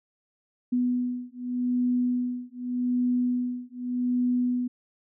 sine beating tone pair, 246.9 / 247.74 Hz, B3 / B3, 0 / +6 cents, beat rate 0.84 Hz, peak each -27 dBFS, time 0.72-4.68 s, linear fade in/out 10 ms, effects none

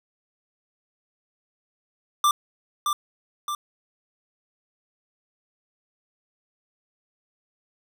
square tone with echo, 1182 Hz, D6, 11 cents sharp, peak -17 dBFS, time 2.24-2.31 s, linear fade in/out 2 ms, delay 620 ms, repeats 2, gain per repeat -5 dB, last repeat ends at 3.55 s, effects none

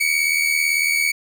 40% pulse tone pair together, 2213 / 2291 Hz, C#7 / D7, -3 / -44 cents, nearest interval minor second, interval 59 cents, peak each -19 dBFS, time 0-1.12 s, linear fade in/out 10 ms, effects none

